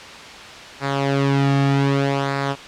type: tone with flanger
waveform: sawtooth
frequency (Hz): 138.59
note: C#3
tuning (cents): 0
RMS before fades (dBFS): -19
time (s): 0.8-2.56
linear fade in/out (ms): 50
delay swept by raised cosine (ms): 0.32 to 2.02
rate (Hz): 0.64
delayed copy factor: -0.65
effects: white hiss -36 dBFS RMS until 2.67 s + low-pass 4000 Hz 12 dB/octave